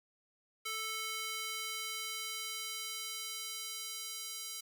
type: tone with high-pass filter sweep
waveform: square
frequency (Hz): 440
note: A4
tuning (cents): 0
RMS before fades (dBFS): -41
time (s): 0.65-4.61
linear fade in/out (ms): 10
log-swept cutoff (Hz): 1800 to 4600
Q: 0.84
effects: 11-bit